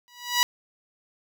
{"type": "tone with exponential growth", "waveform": "10% pulse", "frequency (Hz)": 974, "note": "B5", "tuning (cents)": -24, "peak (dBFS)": -7, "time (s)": [0.08, 0.43], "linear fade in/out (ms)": 0, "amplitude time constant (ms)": 75, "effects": []}